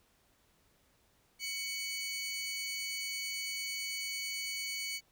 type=tone pair together; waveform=20% pulse; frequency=2238 / 2987 Hz; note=C#7 / F#7; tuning=+16 / +16 cents; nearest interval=perfect fourth; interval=500 cents; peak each=-32 / -39 dBFS; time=1.39-5.01 s; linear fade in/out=50 ms; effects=pink hiss -70 dBFS RMS until 5.11 s